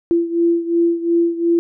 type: beating tone pair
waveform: sine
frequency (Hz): 338.3 / 341.1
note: E4 / F4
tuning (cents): +45 / -41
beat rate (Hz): 2.8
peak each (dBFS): -15 / -19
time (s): 0.11-1.59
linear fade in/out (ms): 0
effects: none